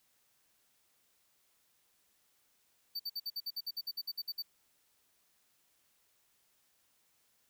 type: tone bursts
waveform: square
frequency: 4587 Hz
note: D8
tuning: 42 cents flat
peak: -36 dBFS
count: 15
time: 2.95-4.424 s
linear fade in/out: 10 ms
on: 46 ms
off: 56 ms
effects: white hiss -73 dBFS RMS until 7.49 s